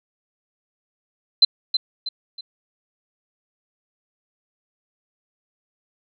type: tone with echo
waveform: sine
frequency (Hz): 4071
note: C8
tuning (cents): -48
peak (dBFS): -8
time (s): 1.42-1.45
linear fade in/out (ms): 5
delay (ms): 320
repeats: 3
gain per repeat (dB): -8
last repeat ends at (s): 2.41
effects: none